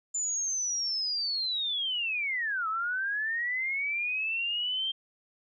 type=linear two-way sweep; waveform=sine; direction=down then up; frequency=7130 to 1272 to 3179 Hz; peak=-28 dBFS; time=0.14-4.92 s; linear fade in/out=10 ms; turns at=2.68 s; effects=none